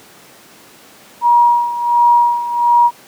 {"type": "tone with tremolo", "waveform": "sine", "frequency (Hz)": 954, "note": "A#5", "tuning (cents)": 40, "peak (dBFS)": -6, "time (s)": [1.21, 2.91], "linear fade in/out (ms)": 50, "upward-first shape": "sine", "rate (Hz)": 1.4, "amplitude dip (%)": 75, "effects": ["pink hiss -42 dBFS RMS until 3.07 s", "high-pass 200 Hz 12 dB/octave"]}